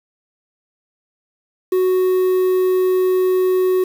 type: tone with quantisation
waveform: triangle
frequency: 370 Hz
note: F#4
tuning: in tune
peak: -11 dBFS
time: 1.72-3.84 s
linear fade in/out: 5 ms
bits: 6
effects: none